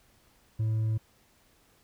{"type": "tone with hard clipping", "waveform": "sine", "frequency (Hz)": 110, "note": "A2", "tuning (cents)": 0, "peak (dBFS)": -26, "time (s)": [0.59, 0.98], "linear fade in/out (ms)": 10, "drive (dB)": 2, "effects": ["pink hiss -64 dBFS RMS until 1.83 s"]}